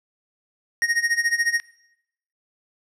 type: tone with tremolo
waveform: square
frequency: 1867 Hz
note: A#6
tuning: 2 cents sharp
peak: -17 dBFS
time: 0.82-1.6 s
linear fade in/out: 0 ms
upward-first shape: sine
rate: 14 Hz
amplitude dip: 85%
effects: noise-tail reverb RT60 0.8 s tail -20 dB re dry + low-pass 9000 Hz 12 dB/octave